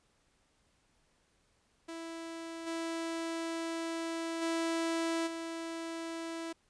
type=tone with level steps; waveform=sawtooth; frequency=330 Hz; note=E4; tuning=2 cents sharp; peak=-37 / -31 / -27 / -34 dBFS; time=1.88-6.53 s; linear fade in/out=10 ms; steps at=2.66 / 4.41 / 5.26 s; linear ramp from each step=20 ms; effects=pink hiss -72 dBFS RMS until 6.69 s + resampled to 22050 Hz